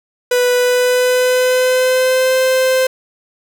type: tone with pitch glide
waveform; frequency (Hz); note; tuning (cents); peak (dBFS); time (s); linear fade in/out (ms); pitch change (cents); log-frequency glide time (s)
45% pulse; 493.9 to 518.5; B4 to C5; 0 to -16; -11; 0.31-2.87; 5; +84; 0.56-2.36
effects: 7-bit